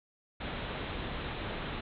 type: low-pass noise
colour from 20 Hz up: pink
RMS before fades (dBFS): -38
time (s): 0.4-1.81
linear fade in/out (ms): 10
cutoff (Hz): 3900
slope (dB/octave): 96
effects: none